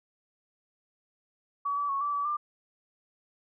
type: tone with pitch steps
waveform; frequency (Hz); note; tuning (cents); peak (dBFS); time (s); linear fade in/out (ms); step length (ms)
sine; 1136 / 1151 / 1105 / 1160 / 1147 / 1191; C#6 / D6 / C#6 / D6 / D6 / D6; +42 / -35 / -6 / -22 / -41 / +24; -27; 1.65-2.37; 10; 120
effects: none